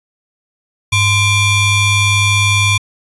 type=ring-modulated tone; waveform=35% pulse; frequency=1138 Hz; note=C#6; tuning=45 cents sharp; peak=-5 dBFS; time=0.92-2.78 s; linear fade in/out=10 ms; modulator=1240 Hz; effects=resampled to 24000 Hz